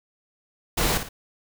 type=noise with echo; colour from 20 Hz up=pink; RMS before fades=-23 dBFS; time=0.77-0.98 s; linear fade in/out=10 ms; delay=55 ms; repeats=2; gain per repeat=-8 dB; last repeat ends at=1.09 s; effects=none